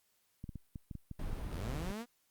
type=clicks; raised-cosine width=5 ms; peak=-31 dBFS; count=9; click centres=0.441 / 0.492 / 0.557 / 0.758 / 0.912 / 0.953 / 1.113 / 1.215 / 1.33 s
type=noise; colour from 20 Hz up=brown; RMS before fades=-40 dBFS; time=1.19-1.92 s; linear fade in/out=5 ms
type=linear sweep; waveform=sawtooth; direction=up; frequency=56.6 to 246.9 Hz; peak=-36 dBFS; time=1.49-2.06 s; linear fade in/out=50 ms
effects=white hiss -75 dBFS RMS until 2.3 s + Opus 48 kbps